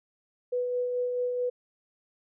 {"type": "tone with tremolo", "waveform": "sine", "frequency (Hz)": 493.9, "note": "B4", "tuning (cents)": 0, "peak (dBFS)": -25, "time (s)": [0.52, 1.5], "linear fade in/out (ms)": 10, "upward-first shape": "sine", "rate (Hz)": 4.6, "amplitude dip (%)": 30, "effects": []}